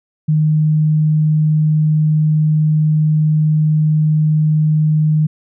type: tone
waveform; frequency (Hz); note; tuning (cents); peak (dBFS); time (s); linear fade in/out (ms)
sine; 154.1; D#3; -16; -10; 0.28-5.27; 10
effects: none